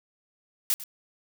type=noise with echo; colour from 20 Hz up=blue; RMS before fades=-24 dBFS; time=0.7-0.74 s; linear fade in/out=0 ms; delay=98 ms; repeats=1; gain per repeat=-15 dB; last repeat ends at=0.838 s; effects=none